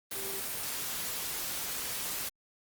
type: tone in noise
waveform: sine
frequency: 390.2 Hz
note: G4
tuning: 8 cents flat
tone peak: -43 dBFS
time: 0.15-0.4 s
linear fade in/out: 5 ms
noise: white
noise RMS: -36 dBFS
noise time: 0.11-2.29 s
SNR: -10 dB
effects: Opus 24 kbps